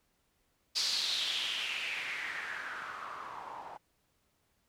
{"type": "noise with low-pass filter sweep", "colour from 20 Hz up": "blue", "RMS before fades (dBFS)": -37, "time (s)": [0.75, 3.78], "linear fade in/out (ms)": 20, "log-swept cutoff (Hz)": [4800, 810], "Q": 4.3, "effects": ["pink hiss -75 dBFS RMS until 4.68 s"]}